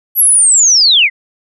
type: linear sweep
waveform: sine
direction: down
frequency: 11840 to 1931 Hz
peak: -5 dBFS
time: 0.15-1.1 s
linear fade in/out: 50 ms
effects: none